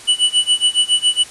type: tone with tremolo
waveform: square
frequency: 2960 Hz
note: F#7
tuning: in tune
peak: -10 dBFS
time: 0.07-1.24 s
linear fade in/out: 20 ms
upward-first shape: sine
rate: 7.2 Hz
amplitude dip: 95%
effects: white hiss -37 dBFS RMS until 1.3 s + resampled to 24000 Hz